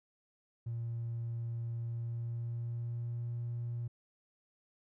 triangle tone with pitch glide, 116.54 to 118.71 Hz, A#2 to A#2, 0 to +32 cents, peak -32 dBFS, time 0.66-3.88 s, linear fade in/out 10 ms, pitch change +32 cents, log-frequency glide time 1.82-3.29 s, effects tanh soft clip ceiling -32 dBFS

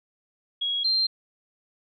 sine tone pair in turn, 3313 / 4162 Hz, G#7 / C8, -5 / -10 cents, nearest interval major third, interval 395 cents, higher second, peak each -24 / -20 dBFS, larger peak second, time 0.61-0.84 / 0.84-1.07 s, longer neither, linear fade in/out 10 ms, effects none

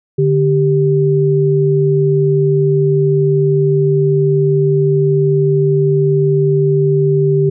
sine tone pair together, 146.83 / 392 Hz, D3 / G4, 0 / 0 cents, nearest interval octave + perfect fourth, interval 1700 cents, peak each -12 dBFS, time 0.18-7.5 s, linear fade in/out 10 ms, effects none

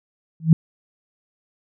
sine tone with exponential growth, 161.1 Hz, E3, 39 cents flat, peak -4 dBFS, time 0.4-0.53 s, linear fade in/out 2 ms, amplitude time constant 28 ms, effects none

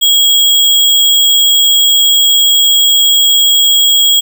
sine tone with sample-and-hold, 3304 Hz, G#7, 10 cents flat, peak -5 dBFS, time 0.01-4.21 s, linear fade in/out 20 ms, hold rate 11025 Hz, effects none

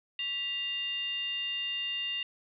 sine tone with frequency modulation, 2800 Hz, F7, 4 cents sharp, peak -31 dBFS, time 0.19-2.23 s, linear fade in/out 2 ms, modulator 840 Hz, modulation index 0.57, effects none

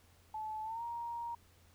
sine tone with pitch glide, 866 to 938.9 Hz, A5 to A#5, -28 to +12 cents, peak -38 dBFS, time 0.34-1.35 s, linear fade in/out 5 ms, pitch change +140 cents, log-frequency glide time 0.63-0.83 s, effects added 86 Hz sine -65 dBFS peak until 1.74 s + pink hiss -67 dBFS RMS until 1.74 s

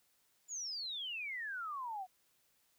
sine exponential sweep, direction down, 7090 to 719 Hz, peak -39 dBFS, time 0.48-2.07 s, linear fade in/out 50 ms, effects white hiss -74 dBFS RMS until 2.78 s

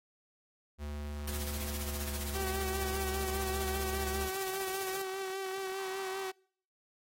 square tone with pitch glide, 73.42 to 71.25 Hz, D2 to C#2, 0 to +48 cents, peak -38 dBFS, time 0.78-4.3 s, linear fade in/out 50 ms, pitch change -52 cents, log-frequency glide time 1.2-3.06 s
white noise with tremolo, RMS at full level -40 dBFS, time 1.27-5.02 s, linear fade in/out 5 ms, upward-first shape sine, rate 15 Hz, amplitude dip 55%
sawtooth tone with vibrato, 382.8 Hz, G4, 41 cents flat, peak -32 dBFS, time 2.34-6.32 s, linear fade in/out 20 ms, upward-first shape sine, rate 5 Hz, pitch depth 28 cents each way
effects noise-tail reverb RT60 0.6 s tail -26 dB re dry + AAC 48 kbps

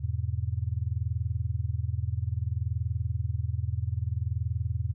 sine chord, E major, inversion none, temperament just, 82.41 / 103.01 / 123.61 Hz, E2 / G#2 / B2, 0 / -14 / +2 cents, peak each -31 / -31 / -33 dBFS, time 0-4.94 s, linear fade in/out 20 ms, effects none

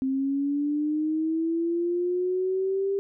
sine linear sweep, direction up, 262.7 to 397.3 Hz, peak -23 dBFS, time 0.02-2.99 s, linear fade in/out 0 ms, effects none

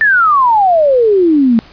sine exponential sweep, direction down, 1800 to 219.5 Hz, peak -6 dBFS, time 0.01-1.59 s, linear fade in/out 0 ms, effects pink hiss -40 dBFS RMS until 1.72 s + resampled to 11025 Hz

